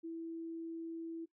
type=tone; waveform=sine; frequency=329.6 Hz; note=E4; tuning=in tune; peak=-40 dBFS; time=0.03-1.26 s; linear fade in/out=20 ms; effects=noise-tail reverb RT60 0.1 s tail -17 dB re dry